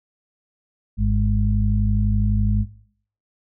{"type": "harmonic tone", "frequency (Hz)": 51.91, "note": "G#1", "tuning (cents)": 0, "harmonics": [1, 2, 4], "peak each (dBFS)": [-18, -21, -24], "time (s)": [0.97, 2.66], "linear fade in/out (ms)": 50, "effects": ["noise-tail reverb RT60 0.6 s tail -19 dB re dry"]}